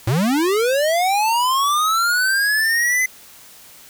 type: linear sweep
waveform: square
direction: up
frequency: 102.2 to 2048 Hz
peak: -16 dBFS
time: 0.07-3.06 s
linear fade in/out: 5 ms
effects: white hiss -44 dBFS RMS until 3.89 s